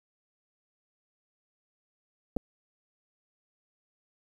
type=clicks; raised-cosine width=2 ms; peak=-18 dBFS; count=2; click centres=2.365 / 2.369 s; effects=9-bit